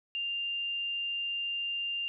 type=tone; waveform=sine; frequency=2794 Hz; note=F7; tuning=in tune; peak=-31 dBFS; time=0.15-2.08 s; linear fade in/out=0 ms; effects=none